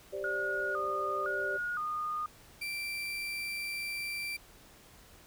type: chord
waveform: sine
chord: G suspended fourth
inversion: none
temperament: equal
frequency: 392 / 523.3 / 587.3 Hz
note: G4 / C5 / D5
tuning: 0 / 0 / 0 cents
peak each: -38 / -42 / -38 dBFS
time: 0.12-1.58 s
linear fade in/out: 20 ms
type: tone with vibrato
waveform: sine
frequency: 1329 Hz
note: E6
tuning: 14 cents sharp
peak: -32 dBFS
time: 0.24-2.26 s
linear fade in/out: 2 ms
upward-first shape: square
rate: 0.98 Hz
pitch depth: 140 cents each way
type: tone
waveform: 35% pulse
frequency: 2349 Hz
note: D7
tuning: in tune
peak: -33 dBFS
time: 2.61-4.37 s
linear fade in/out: 10 ms
effects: pink hiss -57 dBFS RMS until 5.26 s